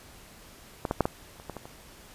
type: clicks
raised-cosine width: 1 ms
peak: -14 / -12 / -7 / -12 / -30 / -22 / -23 / -28 dBFS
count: 8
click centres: 0.852 / 0.911 / 1.007 / 1.055 / 1.399 / 1.497 / 1.567 / 1.655 s
effects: pink hiss -51 dBFS RMS until 2.14 s + resampled to 32000 Hz